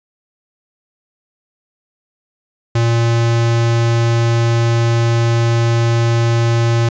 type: tone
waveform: square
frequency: 116.54 Hz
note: A#2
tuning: in tune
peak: -12 dBFS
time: 2.75-6.89 s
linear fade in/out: 5 ms
effects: resampled to 16000 Hz